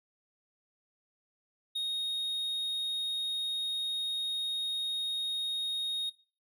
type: tone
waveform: triangle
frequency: 3729 Hz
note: A#7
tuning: in tune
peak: -29 dBFS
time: 1.75-6.1 s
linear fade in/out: 10 ms
effects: noise-tail reverb RT60 0.4 s tail -21 dB re dry